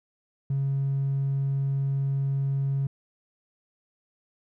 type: tone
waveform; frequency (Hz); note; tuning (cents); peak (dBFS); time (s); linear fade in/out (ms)
triangle; 137.4; C#3; -15; -20; 0.5-2.87; 5
effects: tanh soft clip ceiling -20 dBFS